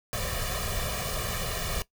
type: noise with comb filter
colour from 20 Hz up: pink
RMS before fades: -31 dBFS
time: 0.13-1.82 s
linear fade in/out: 0 ms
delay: 1.7 ms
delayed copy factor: +0.9
effects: noise-tail reverb RT60 0.1 s tail -18 dB re dry